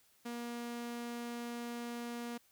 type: tone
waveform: sawtooth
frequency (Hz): 237.7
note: A#3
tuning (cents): +34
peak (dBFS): -36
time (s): 0.25-2.38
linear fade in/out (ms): 10
effects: white hiss -69 dBFS RMS until 2.51 s